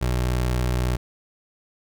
25% pulse tone, 61.74 Hz, B1, in tune, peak -17 dBFS, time 0.01-0.97 s, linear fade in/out 10 ms, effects none

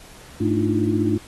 sine tone cluster, 103.4 / 219.3 / 296.7 / 313 / 346.8 Hz, G#2 / A3 / D4 / D#4 / F4, -7 / -6 / +18 / +10 / -12 cents, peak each -24 dBFS, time 0.4-1.18 s, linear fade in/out 10 ms, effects pink hiss -45 dBFS RMS until 1.27 s + AAC 32 kbps

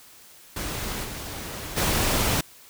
pink noise with level steps, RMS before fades -31 / -35 / -23 dBFS, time 0.56-2.41 s, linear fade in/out 5 ms, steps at 1.03 / 1.76 s, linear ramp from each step 20 ms, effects white hiss -50 dBFS RMS until 2.69 s

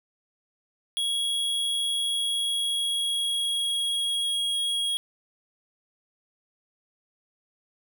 square tone with pitch glide, 3322 to 3299 Hz, G#7 to G#7, 0 to -12 cents, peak -25 dBFS, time 0.97-4.97 s, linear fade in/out 0 ms, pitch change -12 cents, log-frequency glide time 2.01-4.55 s, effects none

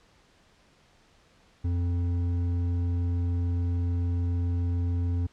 sine tone with hard clipping, 87.31 Hz, F2, in tune, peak -26 dBFS, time 1.64-5.27 s, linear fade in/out 10 ms, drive 7 dB, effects pink hiss -61 dBFS RMS until 5.32 s + low-pass 6000 Hz 12 dB/octave

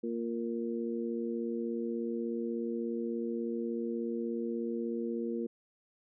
harmonic tone, 116.54 Hz, A#2, in tune, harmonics 2 / 3 / 4, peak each -35 / -37 / -38 dBFS, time 0.03-5.47 s, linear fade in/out 10 ms, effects none

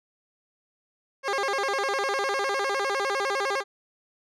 15% pulse tone with vibrato, 466.2 Hz, A#4, in tune, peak -18 dBFS, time 1.23-3.64 s, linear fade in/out 50 ms, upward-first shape square, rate 9.9 Hz, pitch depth 260 cents each way, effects low-pass 6000 Hz 12 dB/octave

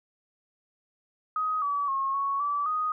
sine tone with pitch steps, 1257 / 1144 / 1084 / 1109 / 1156 / 1245 Hz, D#6 / D6 / C#6 / C#6 / D6 / D#6, +17 / -46 / -39 / 0 / -28 / +1 cents, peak -25 dBFS, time 1.36-2.92 s, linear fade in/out 2 ms, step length 260 ms, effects none

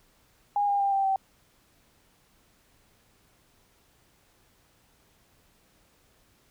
sine tone with pitch steps, 817 / 805.8 / 794.7 / 783.7 / 772.9 Hz, G#5 / G5 / G5 / G5 / G5, -29 / +48 / +23 / -1 / -25 cents, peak -22 dBFS, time 0.56-1.16 s, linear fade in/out 2 ms, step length 120 ms, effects pink hiss -64 dBFS RMS until 6.5 s

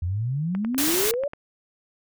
sine exponential sweep, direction up, 82.41 to 591 Hz, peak -23 dBFS, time 0.02-1.28 s, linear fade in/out 5 ms
click train, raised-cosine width 0.5 ms, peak -21 dBFS, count 9, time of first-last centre 0.55-1.334 s, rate 10.2 Hz
white noise, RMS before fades -24 dBFS, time 0.78-1.11 s, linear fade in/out 0 ms
effects none

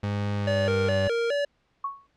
30% pulse tone with pitch glide, 102.3 to 97.23 Hz, G#2 to G2, -26 to -14 cents, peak -23 dBFS, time 0.03-1.08 s, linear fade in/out 5 ms, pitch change -88 cents, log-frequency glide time 0.37-0.96 s
square tone with vibrato, 517 Hz, C5, 21 cents flat, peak -24 dBFS, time 0.47-1.45 s, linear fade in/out 5 ms, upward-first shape square, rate 2.4 Hz, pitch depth 180 cents each way
sine tone with exponential decay, 1108.7 Hz, C#6, in tune, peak -24 dBFS, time 1.84-2.07 s, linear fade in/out 5 ms, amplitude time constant 50 ms
effects pink hiss -69 dBFS RMS until 2.16 s + low-pass 4000 Hz 12 dB/octave

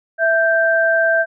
sine tone pair together, 659.3 / 1569 Hz, E5 / G6, 0 / +1 cents, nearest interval octave + minor third, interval 1501 cents, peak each -15 dBFS, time 0.18-1.26 s, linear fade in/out 50 ms, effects none

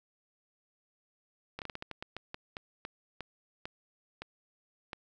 slowing click train, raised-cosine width 0.3 ms, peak -23 dBFS, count 16, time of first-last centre 1.59-4.932 s, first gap 28 ms, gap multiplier 1.26, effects none

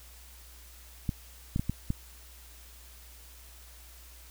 clicks, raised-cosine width 5 ms, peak -16 dBFS, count 5, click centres 1.092 / 1.561 / 1.595 / 1.696 / 1.904 s, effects added 60 Hz sine -51 dBFS peak until 4.3 s + white hiss -54 dBFS RMS until 4.3 s

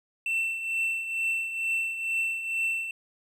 triangle tone with tremolo, 2685 Hz, E7, 31 cents sharp, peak -22 dBFS, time 0.26-2.91 s, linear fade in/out 2 ms, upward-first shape triangle, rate 2.2 Hz, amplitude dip 65%, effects none

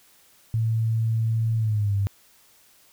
sine tone with pitch glide, 112.6 to 99.74 Hz, A2 to G2, +40 to +30 cents, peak -20 dBFS, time 0.54-2.07 s, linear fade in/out 0 ms, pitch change -210 cents, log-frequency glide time 1.57-1.95 s, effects white hiss -57 dBFS RMS until 2.92 s

